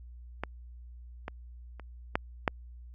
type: clicks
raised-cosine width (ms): 0.5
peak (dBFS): -17 / -21 / -30 / -11 / -9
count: 5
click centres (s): 0.436 / 1.281 / 1.797 / 2.155 / 2.478
effects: added 60 Hz sine -45 dBFS peak until 2.94 s + Opus 48 kbps